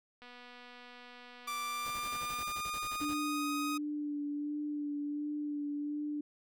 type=click train; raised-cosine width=0.3 ms; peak=-37 dBFS; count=542; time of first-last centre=0.22-2.428 s; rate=245 Hz
type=tone with pitch glide; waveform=sawtooth; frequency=1174.7 to 1251.8 Hz; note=D6 to D#6; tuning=0 to +10 cents; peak=-32 dBFS; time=1.47-3.78 s; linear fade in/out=10 ms; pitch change=+110 cents; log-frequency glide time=1.6-3.51 s
type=noise bursts; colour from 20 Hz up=pink; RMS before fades=-48 dBFS; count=15; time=1.85-3.143 s; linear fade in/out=10 ms; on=61 ms; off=27 ms
type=tone with vibrato; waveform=sine; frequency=293.7 Hz; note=D4; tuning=in tune; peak=-34 dBFS; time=3.01-6.21 s; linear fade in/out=5 ms; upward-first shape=sine; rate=1.4 Hz; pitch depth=19 cents each way
effects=none